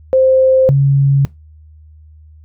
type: tone pair in turn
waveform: sine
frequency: 523.3 / 138.6 Hz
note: C5 / C#3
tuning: 0 / 0 cents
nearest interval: octave + major seventh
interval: 2300 cents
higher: first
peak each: -7 dBFS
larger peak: neither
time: 0.13-0.69 / 0.69-1.25 s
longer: neither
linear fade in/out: 0 ms
effects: noise-tail reverb RT60 0.2 s tail -20 dB re dry + added 77 Hz sine -38 dBFS peak until 2.44 s